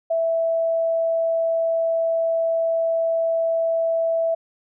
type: tone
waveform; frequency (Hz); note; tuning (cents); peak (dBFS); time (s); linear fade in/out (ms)
sine; 659; E5; -1; -18; 0.1-4.35; 10
effects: none